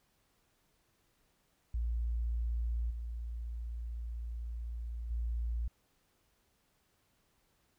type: tone with level steps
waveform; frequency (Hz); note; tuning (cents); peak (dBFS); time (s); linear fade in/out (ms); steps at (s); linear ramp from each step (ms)
sine; 57.9; A#1; -11; -31 / -37 / -32; 1.74-5.68; 5; 2.9 / 5.1; 10
effects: pink hiss -74 dBFS RMS until 7.78 s